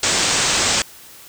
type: low-pass noise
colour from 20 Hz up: white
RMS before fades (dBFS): -18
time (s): 0.03-0.82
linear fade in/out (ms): 2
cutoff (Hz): 8400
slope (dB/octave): 96
effects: white hiss -42 dBFS RMS until 1.28 s